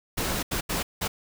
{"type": "noise bursts at uneven times", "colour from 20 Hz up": "pink", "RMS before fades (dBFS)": -28, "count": 4, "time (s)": [[0.17, 0.43], [0.51, 0.61], [0.69, 0.83], [1.01, 1.08]], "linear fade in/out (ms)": 10, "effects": []}